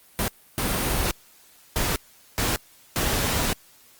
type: noise bursts at uneven times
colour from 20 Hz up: pink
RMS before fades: -24 dBFS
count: 5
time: 0.19-0.28 / 0.58-1.11 / 1.76-1.96 / 2.38-2.56 / 2.96-3.53 s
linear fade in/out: 0 ms
effects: white hiss -54 dBFS RMS until 3.99 s + Opus 32 kbps